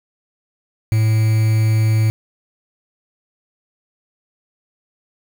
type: tone with quantisation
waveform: triangle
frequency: 110 Hz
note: A2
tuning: in tune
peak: -10 dBFS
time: 0.92-2.1 s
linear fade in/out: 0 ms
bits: 5
effects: none